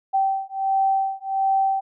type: beating tone pair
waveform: sine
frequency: 775 / 776.4 Hz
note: G5 / G5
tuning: -20 / -17 cents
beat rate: 1.4 Hz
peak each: -22 dBFS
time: 0.13-1.81 s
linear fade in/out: 20 ms
effects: none